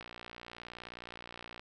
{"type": "click train", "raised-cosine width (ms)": 0.3, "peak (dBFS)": -29, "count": 95, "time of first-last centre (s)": [0.01, 1.595], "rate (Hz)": 59.3, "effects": []}